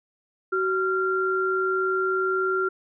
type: tone pair together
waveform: sine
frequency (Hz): 376.7 / 1381.7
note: F#4 / F6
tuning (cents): +31 / -19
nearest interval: octave + minor seventh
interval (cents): 2250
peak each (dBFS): -24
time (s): 0.52-2.69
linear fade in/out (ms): 10
effects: none